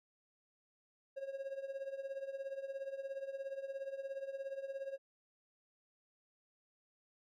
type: tone with tremolo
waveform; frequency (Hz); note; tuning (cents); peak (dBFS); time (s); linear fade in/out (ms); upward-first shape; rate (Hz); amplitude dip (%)
triangle; 544; C#5; -33; -35; 1.16-4.98; 20; triangle; 17; 85
effects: none